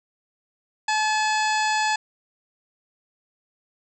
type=harmonic tone with a mistuned harmonic; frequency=860 Hz; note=A5; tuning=40 cents flat; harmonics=1 / 2 / 3 / 4 / 5 / 6 / 7 / 8 / 9; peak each=-22 / -26 / -30 / -35 / -34 / -34 / -42 / -36 / -37 dBFS; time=0.88-1.96 s; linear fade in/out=5 ms; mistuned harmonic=6; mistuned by=-84 cents; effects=none